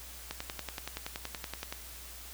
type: click train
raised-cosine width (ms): 0.2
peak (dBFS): -19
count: 16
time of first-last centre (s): 0.31-1.725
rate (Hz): 10.6
effects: added 60 Hz sine -50 dBFS peak until 2.33 s + white hiss -48 dBFS RMS until 2.33 s